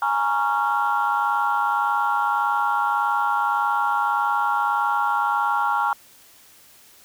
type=chord; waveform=sine; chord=Bb minor seventh; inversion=third; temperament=equal with one note detuned; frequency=830.6 / 932.3 / 1108.7 / 1380.9 Hz; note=Ab5 / Bb5 / Db6 / F6; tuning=0 / 0 / 0 / -20 cents; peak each=-23 / -24 / -25 / -23 dBFS; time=0.02-5.93 s; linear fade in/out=2 ms; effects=tanh soft clip ceiling -11 dBFS + white hiss -51 dBFS RMS until 7.04 s